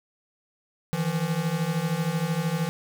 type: beating tone pair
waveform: square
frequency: 156.1 / 169.1 Hz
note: D#3 / E3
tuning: +6 / +44 cents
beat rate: 13 Hz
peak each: -29 / -27 dBFS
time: 0.93-2.69 s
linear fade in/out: 0 ms
effects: 9-bit